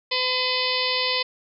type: harmonic tone with a mistuned harmonic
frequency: 507 Hz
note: B4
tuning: 45 cents sharp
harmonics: 1 / 2 / 4 / 5 / 6 / 7 / 8 / 9 / 10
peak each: -30 / -30 / -30 / -30 / -30 / -30 / -30 / -30 / -30 dBFS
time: 0.11-1.23 s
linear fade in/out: 10 ms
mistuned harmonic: 8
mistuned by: +15 cents
effects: none